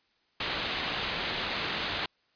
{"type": "low-pass noise", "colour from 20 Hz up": "white", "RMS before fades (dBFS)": -33, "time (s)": [0.4, 2.06], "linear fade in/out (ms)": 5, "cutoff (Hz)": 4300, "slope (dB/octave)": 48, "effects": ["white hiss -70 dBFS RMS until 2.35 s", "resampled to 11025 Hz"]}